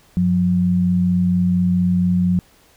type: tone pair together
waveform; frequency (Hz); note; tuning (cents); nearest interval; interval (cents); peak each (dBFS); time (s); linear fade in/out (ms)
sine; 94.98 / 179.3; F#2 / F3; +46 / +46; major seventh; 1100; -23 / -14; 0.17-2.39; 0
effects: pink hiss -53 dBFS RMS until 2.76 s